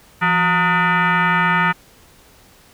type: tone with frequency modulation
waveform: sine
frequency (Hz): 170.8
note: F3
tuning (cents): -38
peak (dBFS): -13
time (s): 0.21-1.73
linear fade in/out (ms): 20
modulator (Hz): 542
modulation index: 3.6
effects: pink hiss -49 dBFS RMS until 2.73 s